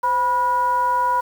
sine tone with frequency modulation, 980 Hz, B5, 14 cents flat, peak -16 dBFS, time 0.03-1.21 s, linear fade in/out 10 ms, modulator 460 Hz, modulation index 0.44, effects 7-bit

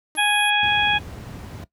sawtooth tone with exponential decay, 308.8 Hz, D#4, 13 cents flat, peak -30 dBFS, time 0.15-0.23 s, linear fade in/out 0 ms, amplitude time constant 17 ms
sine tone, 11175 Hz, F9, in tune, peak -29 dBFS, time 0.16-0.5 s, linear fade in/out 5 ms
harmonic tone, 830.6 Hz, G#5, in tune, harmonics 1 / 2 / 3 / 4, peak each -22 / -22 / -22 / -22 dBFS, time 0.17-0.99 s, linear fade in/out 20 ms
brown noise, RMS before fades -31 dBFS, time 0.63-1.64 s, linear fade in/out 2 ms
effects noise-tail reverb RT60 0.1 s tail -17 dB re dry + high-pass 80 Hz 12 dB/octave

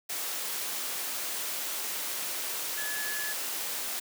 sine tone in noise, 1707 Hz, G#6, 47 cents sharp, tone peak -35 dBFS, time 2.77-3.33 s, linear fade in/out 10 ms, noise white, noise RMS -34 dBFS, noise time 0.09-4 s, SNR -4 dB, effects high-pass 300 Hz 12 dB/octave

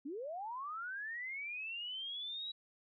sine linear sweep, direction up, 256 to 3900 Hz, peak -40 dBFS, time 0.05-2.52 s, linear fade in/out 10 ms, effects none

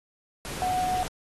sine tone in noise, 736 Hz, F#5, 9 cents flat, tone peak -24 dBFS, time 0.62-1.03 s, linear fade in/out 0 ms, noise pink, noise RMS -36 dBFS, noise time 0.45-1.08 s, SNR +9 dB, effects AAC 32 kbps

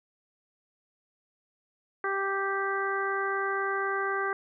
harmonic tone, 392 Hz, G4, in tune, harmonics 1 / 2 / 3 / 4 / 5, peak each -32 / -36 / -32 / -32 / -38 dBFS, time 2.04-4.33 s, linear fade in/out 2 ms, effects none

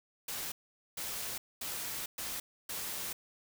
white noise bursts at uneven times, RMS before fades -39 dBFS, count 5, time 0.28-0.52 / 0.97-1.38 / 1.61-2.06 / 2.18-2.4 / 2.69-3.13 s, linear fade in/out 5 ms, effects none

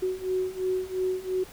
sine beating tone pair, 370 / 372.9 Hz, F#4 / F#4, 0 / +14 cents, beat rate 2.9 Hz, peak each -30 / -28 dBFS, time 0.02-1.44 s, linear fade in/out 10 ms, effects pink hiss -48 dBFS RMS until 1.52 s

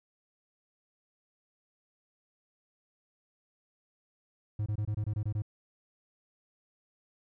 triangle tone bursts, 105.7 Hz, G#2, 31 cents sharp, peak -27 dBFS, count 9, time 4.59-5.421 s, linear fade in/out 5 ms, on 71 ms, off 24 ms, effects none

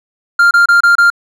triangle tone bursts, 1396.9 Hz, F6, in tune, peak -3 dBFS, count 5, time 0.39-1.102 s, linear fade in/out 5 ms, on 120 ms, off 28 ms, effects none

